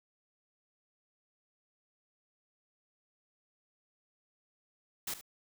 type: noise with echo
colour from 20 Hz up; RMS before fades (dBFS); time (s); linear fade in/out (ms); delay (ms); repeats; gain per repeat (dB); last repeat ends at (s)
white; -37; 5.07-5.14; 5; 72; 1; -13; 5.212
effects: none